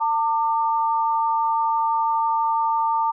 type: tone pair together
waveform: sine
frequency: 903 / 1190.3 Hz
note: A5 / D6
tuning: +45 / +23 cents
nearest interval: perfect fourth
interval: 478 cents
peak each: -19 / -25 dBFS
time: 0-3.12 s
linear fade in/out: 20 ms
effects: none